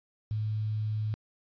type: tone with quantisation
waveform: sine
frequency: 107.6 Hz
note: A2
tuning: 38 cents flat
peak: -28 dBFS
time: 0.31-1.14 s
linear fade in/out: 0 ms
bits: 9
effects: resampled to 11025 Hz